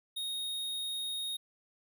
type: tone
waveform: square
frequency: 3729 Hz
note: A#7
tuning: in tune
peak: -35 dBFS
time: 0.16-1.37 s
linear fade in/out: 10 ms
effects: none